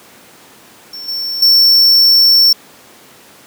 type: tone with level steps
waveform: square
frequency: 5430 Hz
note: F8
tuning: 50 cents flat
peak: -26 / -18 / -6 dBFS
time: 0.93-2.53 s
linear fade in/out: 5 ms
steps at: 1.08 / 1.42 s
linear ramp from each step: 5 ms
effects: pink hiss -41 dBFS RMS until 3.46 s + high-pass 200 Hz 12 dB/octave